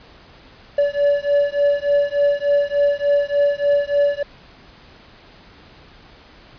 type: beating tone pair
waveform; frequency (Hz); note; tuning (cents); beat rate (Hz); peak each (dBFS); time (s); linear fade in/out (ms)
triangle; 572 / 575.4; D5 / D5; -46 / -36; 3.4; -16; 0.78-4.23; 5
effects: pink hiss -46 dBFS RMS until 6.58 s + resampled to 11025 Hz